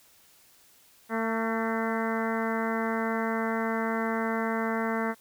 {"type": "harmonic tone with a mistuned harmonic", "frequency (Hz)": 225.2, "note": "A3", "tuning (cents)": 40, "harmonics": [1, 2, 3, 4, 5, 6, 7, 8, 9], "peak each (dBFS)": [-30, -33, -35, -36, -37, -38, -38, -39, -40], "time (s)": [1.09, 5.15], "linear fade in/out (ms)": 50, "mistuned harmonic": 7, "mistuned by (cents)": -26, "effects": ["white hiss -59 dBFS RMS until 5.2 s"]}